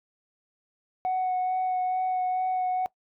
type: tone with vibrato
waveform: sine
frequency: 740 Hz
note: F#5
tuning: in tune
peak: -22 dBFS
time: 1.05-2.86 s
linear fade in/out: 0 ms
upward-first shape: sine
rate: 2.3 Hz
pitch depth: 12 cents each way
effects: noise-tail reverb RT60 0.1 s tail -21 dB re dry + tanh soft clip ceiling -22 dBFS